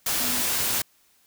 sine tone in noise, 246.9 Hz, B3, in tune, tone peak -34 dBFS, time 0.2-0.41 s, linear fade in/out 5 ms, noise white, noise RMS -25 dBFS, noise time 0.06-0.82 s, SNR -12 dB, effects white hiss -62 dBFS RMS until 1.26 s

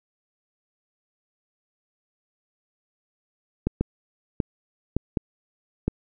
clicks, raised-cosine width 3 ms, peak -9 dBFS, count 6, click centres 3.67 / 3.81 / 4.402 / 4.966 / 5.172 / 5.88 s, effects none

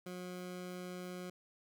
20% pulse tone, 180.6 Hz, F#3, 42 cents flat, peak -38 dBFS, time 0.06-1.3 s, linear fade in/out 5 ms, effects none

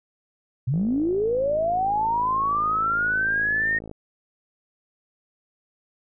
sine linear sweep, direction up, 114.1 to 1860 Hz, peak -20 dBFS, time 0.67-3.79 s, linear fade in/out 10 ms
click train, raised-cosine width 2 ms, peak -25 dBFS, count 173, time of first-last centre 0.74-3.913 s, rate 54.2 Hz
effects none

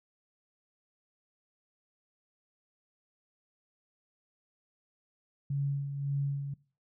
sine tone with tremolo, 140.4 Hz, C#3, 22 cents sharp, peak -27 dBFS, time 5.5-6.54 s, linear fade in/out 5 ms, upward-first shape sine, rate 1.8 Hz, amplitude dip 55%, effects noise-tail reverb RT60 0.4 s tail -22 dB re dry

